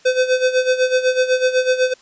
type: tone with tremolo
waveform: square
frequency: 510 Hz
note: C5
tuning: 44 cents flat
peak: -12 dBFS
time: 0.05-1.94 s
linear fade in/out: 10 ms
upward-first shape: sine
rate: 8 Hz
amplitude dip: 75%
effects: white hiss -50 dBFS RMS until 2.01 s + resampled to 16000 Hz